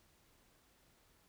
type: silence
effects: pink hiss -70 dBFS RMS until 1.28 s